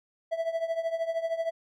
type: tone with tremolo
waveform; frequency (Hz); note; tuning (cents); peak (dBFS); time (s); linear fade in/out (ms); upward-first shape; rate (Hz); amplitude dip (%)
triangle; 659.3; E5; 0; -22; 0.31-1.51; 20; triangle; 13; 85
effects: none